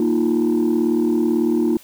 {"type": "chord", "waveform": "sine", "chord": "Bb suspended fourth", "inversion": "none", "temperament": "equal", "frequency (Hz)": [233.1, 311.1, 349.2], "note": ["Bb3", "Eb4", "F4"], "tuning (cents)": [0, 0, 0], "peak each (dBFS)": -18, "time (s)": [0, 1.77], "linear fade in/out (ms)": 2, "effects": ["tanh soft clip ceiling -11 dBFS", "white hiss -47 dBFS RMS until 1.83 s"]}